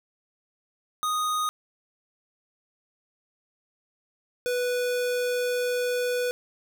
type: tone pair in turn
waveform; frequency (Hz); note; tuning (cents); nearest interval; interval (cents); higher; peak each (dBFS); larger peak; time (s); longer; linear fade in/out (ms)
square; 1242 / 492.9; D#6 / B4; -3 / -3; octave + major third; 1600; first; -25; neither; 1.03-1.49 / 4.46-6.31; second; 0
effects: none